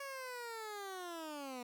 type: linear sweep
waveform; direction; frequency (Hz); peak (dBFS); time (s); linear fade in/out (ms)
15% pulse; down; 561 to 240; -37; 0-1.63; 5
effects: none